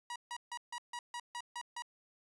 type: tone bursts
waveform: sawtooth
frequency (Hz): 961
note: B5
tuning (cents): -48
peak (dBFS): -36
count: 9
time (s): 0.1-1.822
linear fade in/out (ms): 2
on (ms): 58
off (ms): 150
effects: resampled to 24000 Hz